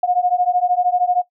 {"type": "beating tone pair", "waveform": "sine", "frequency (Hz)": [713, 726], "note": ["F5", "F#5"], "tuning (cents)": [36, -33], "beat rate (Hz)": 13, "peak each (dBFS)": [-18, -17], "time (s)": [0.03, 1.22], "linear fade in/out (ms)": 5, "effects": ["noise-tail reverb RT60 0.1 s tail -17 dB re dry"]}